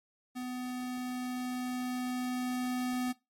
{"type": "tone with level ramp", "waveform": "square", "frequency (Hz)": 250.6, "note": "B3", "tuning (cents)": 25, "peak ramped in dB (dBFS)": [-37, -31], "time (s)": [0.35, 3.13], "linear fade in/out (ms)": 20, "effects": ["noise-tail reverb RT60 0.2 s tail -18 dB re dry", "MP3 64 kbps"]}